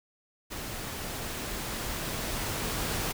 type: noise with level ramp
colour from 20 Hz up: pink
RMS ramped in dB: -38 to -31 dBFS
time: 0.5-3.13 s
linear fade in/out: 20 ms
effects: none